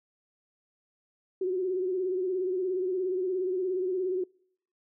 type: tone with vibrato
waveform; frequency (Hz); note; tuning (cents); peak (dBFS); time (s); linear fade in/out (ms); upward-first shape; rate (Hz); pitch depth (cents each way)
sine; 370; F#4; 0; -26; 1.41-4.24; 5; sine; 17; 60
effects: noise-tail reverb RT60 0.7 s tail -26 dB re dry